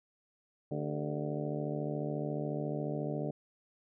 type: harmonic tone with a mistuned harmonic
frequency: 74.1 Hz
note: D2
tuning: 16 cents sharp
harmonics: 2 / 3 / 4 / 5 / 6 / 7 / 8 / 9 / 10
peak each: -37 / -42 / -40 / -43 / -42 / -49 / -41 / -50 / -49 dBFS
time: 0.71-3.31 s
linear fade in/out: 5 ms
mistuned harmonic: 5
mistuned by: +92 cents
effects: none